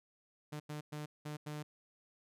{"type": "tone bursts at uneven times", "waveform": "sawtooth", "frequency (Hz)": 150, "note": "D3", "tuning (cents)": 37, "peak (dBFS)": -37, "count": 5, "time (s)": [[0.52, 0.6], [0.69, 0.81], [0.92, 1.06], [1.25, 1.37], [1.46, 1.63]], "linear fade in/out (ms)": 10, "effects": ["resampled to 32000 Hz"]}